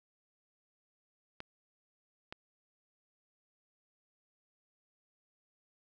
clicks, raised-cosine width 0.3 ms, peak -26 dBFS, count 2, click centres 1.404 / 2.325 s, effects none

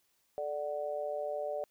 sine tone with amplitude modulation, 589 Hz, D5, 5 cents sharp, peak -29 dBFS, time 0.38-1.64 s, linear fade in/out 0 ms, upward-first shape sine, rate 154 Hz, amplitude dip 95%, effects white hiss -74 dBFS RMS until 1.7 s

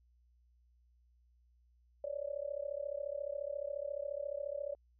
sine tone with amplitude modulation, 572 Hz, D5, 46 cents flat, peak -33 dBFS, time 2.04-4.75 s, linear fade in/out 2 ms, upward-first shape sine, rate 34.3 Hz, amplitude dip 95%, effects added 60 Hz sine -66 dBFS peak until 4.99 s

